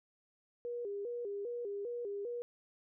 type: tone with vibrato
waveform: sine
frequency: 440 Hz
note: A4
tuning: in tune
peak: -37 dBFS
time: 0.65-2.42 s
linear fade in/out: 0 ms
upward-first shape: square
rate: 2.5 Hz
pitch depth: 150 cents each way
effects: none